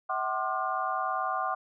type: tone cluster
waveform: sine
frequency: 645 / 754 / 1057 / 1195 / 1427 Hz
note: E5 / F#5 / C6 / D6 / F6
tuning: -38 / +32 / +17 / +30 / +37 cents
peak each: -38 / -32 / -34 / -32 / -38 dBFS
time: 0.09-1.55 s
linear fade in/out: 10 ms
effects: none